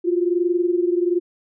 sine tone pair together, 346.6 / 367.8 Hz, F4 / F#4, -13 / -10 cents, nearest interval minor second, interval 103 cents, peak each -18 / -22 dBFS, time 0.04-1.2 s, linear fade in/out 20 ms, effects none

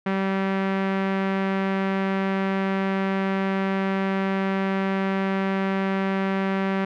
sawtooth tone with low-pass filter, 193.1 Hz, G3, 26 cents flat, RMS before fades -24 dBFS, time 0.06-6.85 s, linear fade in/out 5 ms, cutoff 2100 Hz, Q 1.4, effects none

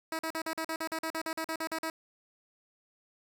10% pulse tone bursts, 322.2 Hz, E4, 39 cents flat, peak -24 dBFS, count 16, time 0.12-1.9 s, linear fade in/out 2 ms, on 70 ms, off 44 ms, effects none

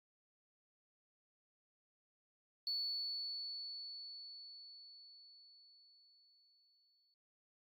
sine tone with exponential decay, 4440 Hz, C#8, 2 cents sharp, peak -35 dBFS, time 2.67-7.14 s, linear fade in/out 1 ms, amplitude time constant 970 ms, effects tanh soft clip ceiling -31 dBFS + AAC 48 kbps

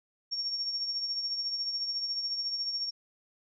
sine tone with tremolo, 5520 Hz, F8, 21 cents flat, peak -28 dBFS, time 0.31-2.91 s, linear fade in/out 20 ms, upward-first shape triangle, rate 14 Hz, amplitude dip 55%, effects none

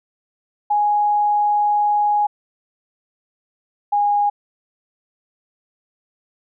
sine tone pair in turn, 830.6 / 821.5 Hz, G#5 / G#5, 0 / -19 cents, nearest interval unison, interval 19 cents, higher first, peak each -14 dBFS, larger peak neither, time 0.7-2.27 / 3.92-4.3 s, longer first, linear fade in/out 10 ms, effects none

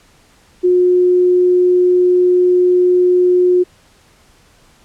sine tone, 360.4 Hz, F#4, 45 cents flat, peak -8 dBFS, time 0.63-3.64 s, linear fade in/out 20 ms, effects pink hiss -50 dBFS RMS until 4.84 s + low-pass 10000 Hz 12 dB/octave

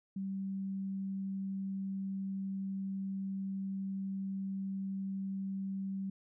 sine tone, 193.7 Hz, G3, 20 cents flat, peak -35 dBFS, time 0.16-6.1 s, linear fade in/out 5 ms, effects none

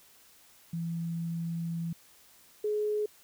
sine tone pair in turn, 167.3 / 421.6 Hz, E3 / G#4, +26 / +26 cents, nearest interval octave + major third, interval 1600 cents, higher second, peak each -31 / -27 dBFS, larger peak second, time 0.73-1.93 / 2.64-3.06 s, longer first, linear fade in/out 5 ms, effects white hiss -59 dBFS RMS until 3.23 s

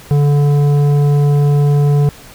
sine tone with tanh clipping, 144.7 Hz, D3, 25 cents flat, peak -10 dBFS, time 0.11-2.09 s, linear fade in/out 0 ms, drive 11 dB, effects pink hiss -38 dBFS RMS until 2.34 s

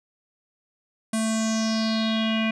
square tone with low-pass filter sweep, 221.4 Hz, A3, 11 cents sharp, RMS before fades -24 dBFS, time 1.13-2.51 s, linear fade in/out 5 ms, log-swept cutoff 9300 to 2500 Hz, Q 5.3, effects none

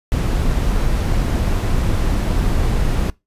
brown noise, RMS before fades -17 dBFS, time 0.12-3.1 s, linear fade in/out 0 ms, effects noise-tail reverb RT60 0.2 s tail -22 dB re dry + resampled to 32000 Hz

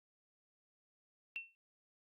sine tone with exponential decay, 2700 Hz, E7, 41 cents sharp, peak -36 dBFS, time 1.36-1.55 s, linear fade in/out 0 ms, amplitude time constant 40 ms, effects Opus 48 kbps

